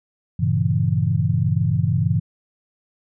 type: chord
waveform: sine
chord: G diminished seventh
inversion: none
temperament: equal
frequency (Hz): 98 / 116.54 / 138.59 / 164.81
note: G2 / Bb2 / Db3 / Fb3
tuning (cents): 0 / 0 / 0 / 0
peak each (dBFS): -22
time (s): 0.39-2.2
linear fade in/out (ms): 10
effects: none

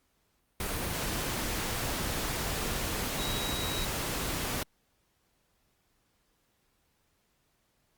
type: tone in noise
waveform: sine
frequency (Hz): 3849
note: B7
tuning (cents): -45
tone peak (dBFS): -37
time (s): 3.19-3.85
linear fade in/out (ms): 2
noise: pink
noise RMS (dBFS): -33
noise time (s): 0.6-4.63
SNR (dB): -7
effects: pink hiss -73 dBFS RMS until 7.97 s + Opus 48 kbps

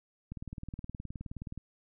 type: click train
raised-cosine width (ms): 5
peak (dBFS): -28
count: 25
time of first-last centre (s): 0.32-1.577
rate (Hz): 19.1
effects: none

